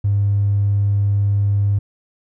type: tone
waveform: triangle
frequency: 101 Hz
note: G#2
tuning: 48 cents flat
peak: -10 dBFS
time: 0.04-1.79 s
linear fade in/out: 10 ms
effects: tanh soft clip ceiling -11 dBFS